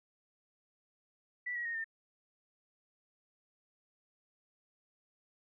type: tone with pitch steps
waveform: sine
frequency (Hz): 1965 / 1910.2 / 1856.9 / 1805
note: B6 / A#6 / A#6 / A6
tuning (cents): -9 / +42 / -7 / +44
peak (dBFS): -35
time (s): 1.46-1.844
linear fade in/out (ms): 10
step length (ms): 96
effects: none